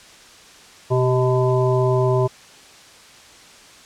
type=harmonic tone with a mistuned harmonic; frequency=126.3 Hz; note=B2; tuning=39 cents sharp; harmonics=1 / 3 / 5 / 7 / 8; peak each=-18 / -19 / -23 / -30 / -27 dBFS; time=0.9-2.28 s; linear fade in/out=20 ms; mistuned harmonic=3; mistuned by=+34 cents; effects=white hiss -45 dBFS RMS until 3.85 s + low-pass 7000 Hz 12 dB/octave